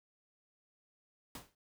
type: noise with exponential decay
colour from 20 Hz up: pink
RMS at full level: -43 dBFS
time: 1.35-1.55 s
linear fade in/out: 2 ms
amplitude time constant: 42 ms
effects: none